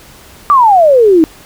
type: exponential sweep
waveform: sine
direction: down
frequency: 1203 to 306.4 Hz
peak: -3 dBFS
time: 0.5-1.24 s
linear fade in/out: 0 ms
effects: pink hiss -38 dBFS RMS until 1.45 s